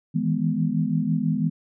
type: chord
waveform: sine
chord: E major seventh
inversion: third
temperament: equal with one note detuned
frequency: 158.74 / 164.81 / 207.7 / 246.9 Hz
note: D#3 / E3 / G#3 / B3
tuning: +35 / 0 / 0 / 0 cents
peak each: -26 dBFS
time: 0.14-1.5 s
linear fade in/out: 20 ms
effects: none